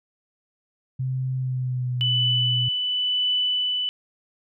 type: tone with pitch glide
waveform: sine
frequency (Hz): 130 to 122.7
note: C3 to B2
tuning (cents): -11 to -11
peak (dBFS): -23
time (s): 0.99-2.69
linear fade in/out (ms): 10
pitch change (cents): -100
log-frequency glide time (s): 1.36-2.17
type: tone with tremolo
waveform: sine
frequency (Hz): 2987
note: F#7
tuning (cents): +16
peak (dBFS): -19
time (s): 2.01-3.89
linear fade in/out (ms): 0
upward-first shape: triangle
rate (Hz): 0.95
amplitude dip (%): 35
effects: none